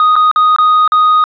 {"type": "tone with dropouts", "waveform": "triangle", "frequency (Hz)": 1244.5, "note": "D#6", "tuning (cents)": 0, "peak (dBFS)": -4, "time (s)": [0, 1.24], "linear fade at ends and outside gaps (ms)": 1, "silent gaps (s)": [[0.156, 0.163], [0.314, 0.36], [0.562, 0.585], [0.877, 0.92]], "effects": ["resampled to 11025 Hz", "7-bit"]}